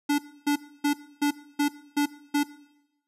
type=tone bursts; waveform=square; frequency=290 Hz; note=D4; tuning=22 cents flat; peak=-21 dBFS; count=7; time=0.09-2.435 s; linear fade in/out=10 ms; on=95 ms; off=280 ms; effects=noise-tail reverb RT60 0.9 s tail -18 dB re dry + resampled to 32000 Hz